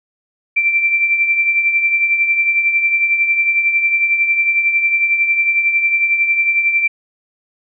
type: tone with tremolo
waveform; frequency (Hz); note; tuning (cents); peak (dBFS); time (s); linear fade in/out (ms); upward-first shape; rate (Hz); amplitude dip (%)
sine; 2349; D7; 0; -9; 0.56-6.88; 10; triangle; 11; 60
effects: none